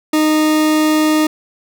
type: tone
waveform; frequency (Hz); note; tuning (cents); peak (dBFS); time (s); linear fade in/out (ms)
40% pulse; 308.6; D#4; -14; -10; 0.13-1.27; 5
effects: none